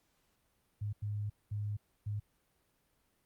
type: tone bursts at uneven times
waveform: sine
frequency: 104 Hz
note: G#2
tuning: 3 cents sharp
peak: -34 dBFS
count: 4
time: 0.81-0.93 / 1.02-1.3 / 1.51-1.77 / 2.06-2.2 s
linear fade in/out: 10 ms
effects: pink hiss -75 dBFS RMS until 3.25 s + Opus 48 kbps